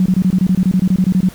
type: tone bursts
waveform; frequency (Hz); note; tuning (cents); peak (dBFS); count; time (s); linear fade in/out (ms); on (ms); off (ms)
sine; 185; F#3; 0; -9; 16; 0-1.288; 2; 58; 24
effects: pink hiss -39 dBFS RMS until 1.34 s